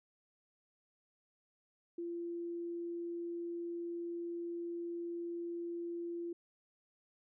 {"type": "tone", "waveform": "sine", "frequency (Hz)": 342.4, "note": "F4", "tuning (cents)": -34, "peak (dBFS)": -38, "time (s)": [1.98, 6.33], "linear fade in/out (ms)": 5, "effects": []}